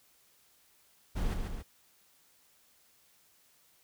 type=noise with echo; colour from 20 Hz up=brown; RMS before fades=-31 dBFS; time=1.15-1.35 s; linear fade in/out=20 ms; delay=140 ms; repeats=2; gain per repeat=-4 dB; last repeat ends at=1.63 s; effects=white hiss -66 dBFS RMS until 3.83 s